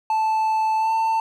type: tone with pitch glide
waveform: triangle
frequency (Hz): 877 to 893.4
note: A5 to A5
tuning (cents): -6 to +26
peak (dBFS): -16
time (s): 0.1-1.2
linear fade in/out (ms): 2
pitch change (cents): +32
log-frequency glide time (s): 0.78-0.92
effects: none